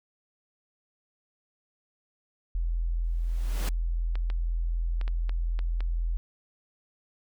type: tone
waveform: sine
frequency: 42 Hz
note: E1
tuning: 33 cents sharp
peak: -25 dBFS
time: 2.55-6.17 s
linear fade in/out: 0 ms
type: noise with exponential growth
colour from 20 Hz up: pink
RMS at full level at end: -34 dBFS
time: 3.04-3.69 s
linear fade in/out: 1 ms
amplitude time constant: 140 ms
type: clicks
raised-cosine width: 0.3 ms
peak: -24 dBFS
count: 7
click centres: 4.155 / 4.301 / 5.013 / 5.079 / 5.294 / 5.591 / 5.806 s
effects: none